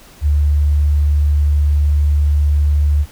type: tone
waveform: sine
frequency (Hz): 73.42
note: D2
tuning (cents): 0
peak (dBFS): -10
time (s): 0.21-3.06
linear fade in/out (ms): 50
effects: pink hiss -43 dBFS RMS until 3.11 s